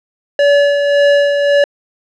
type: tone with tremolo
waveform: square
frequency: 572 Hz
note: D5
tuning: 46 cents flat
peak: -7 dBFS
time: 0.39-1.64 s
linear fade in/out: 2 ms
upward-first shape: sine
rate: 1.8 Hz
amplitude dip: 45%
effects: low-pass 3000 Hz 12 dB/octave